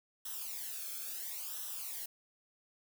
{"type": "noise with flanger", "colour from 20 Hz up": "blue", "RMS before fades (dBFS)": -42, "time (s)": [0.25, 2.06], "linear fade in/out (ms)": 5, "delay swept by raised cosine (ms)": [0.43, 1.05], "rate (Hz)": 0.73, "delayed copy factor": -0.8, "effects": []}